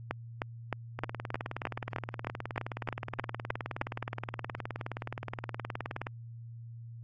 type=two click trains; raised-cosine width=0.5 ms; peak=-21 / -16 dBFS; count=98 / 13; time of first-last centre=0.99-6.069 / 0.11-3.814 s; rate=19.1 / 3.24 Hz; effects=added 116 Hz sine -43 dBFS peak until 7.03 s + AAC 48 kbps